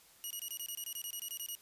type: tone bursts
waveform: 5% pulse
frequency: 2900 Hz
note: F#7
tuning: 35 cents flat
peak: -30 dBFS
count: 15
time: 0.24-1.551 s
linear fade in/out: 0 ms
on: 65 ms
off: 24 ms
effects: white hiss -62 dBFS RMS until 1.61 s + resampled to 32000 Hz